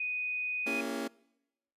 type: tone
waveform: sine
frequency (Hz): 2489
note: D#7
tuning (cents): 0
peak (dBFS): -31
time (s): 0-0.81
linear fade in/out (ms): 5
type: chord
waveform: 30% pulse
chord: A# diminished seventh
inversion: none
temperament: just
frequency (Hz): 233.1 / 279.7 / 335.6 / 402.8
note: A#3 / C#4 / E4 / G4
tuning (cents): 0 / +16 / +31 / +47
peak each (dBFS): -36 / -35 / -39 / -39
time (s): 0.66-1.08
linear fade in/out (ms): 10
effects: noise-tail reverb RT60 0.9 s tail -24 dB re dry + resampled to 32000 Hz